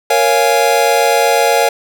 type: chord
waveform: square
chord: Bb minor seventh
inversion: none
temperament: equal with one note detuned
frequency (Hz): 466.2 / 554.4 / 695.2 / 830.6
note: Bb4 / Db5 / F5 / Ab5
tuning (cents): 0 / 0 / -8 / 0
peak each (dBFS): -16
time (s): 0.1-1.69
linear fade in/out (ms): 5
effects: none